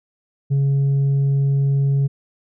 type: tone with tanh clipping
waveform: triangle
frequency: 138.59 Hz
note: C#3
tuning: in tune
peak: -15 dBFS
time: 0.5-2.08 s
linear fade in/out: 20 ms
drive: 7 dB
effects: none